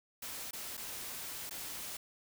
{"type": "noise with dropouts", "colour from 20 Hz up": "white", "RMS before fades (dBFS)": -43, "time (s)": [0.22, 1.97], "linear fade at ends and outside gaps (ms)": 5, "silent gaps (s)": [[0.51, 0.531], [0.77, 0.775], [1.496, 1.508]], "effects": []}